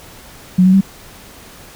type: tone with pitch steps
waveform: sine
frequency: 183.1 / 187 / 193.4 Hz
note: F#3 / F#3 / G3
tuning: -18 / +19 / -23 cents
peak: -6 dBFS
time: 0.58-0.811 s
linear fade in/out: 10 ms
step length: 77 ms
effects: pink hiss -39 dBFS RMS until 1.75 s